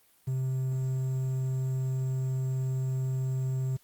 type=tone with quantisation; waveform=triangle; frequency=130.81 Hz; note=C3; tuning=in tune; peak=-25 dBFS; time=0.27-3.77 s; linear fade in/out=10 ms; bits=9; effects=white hiss -64 dBFS RMS until 3.83 s + Opus 32 kbps